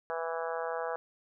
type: harmonic tone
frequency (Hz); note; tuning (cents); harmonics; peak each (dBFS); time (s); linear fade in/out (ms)
164.81; E3; 0; 3 / 4 / 5 / 6 / 7 / 8 / 9 / 10; -36 / -38 / -40 / -42 / -43 / -44 / -45 / -46; 0.1-0.96; 0
effects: none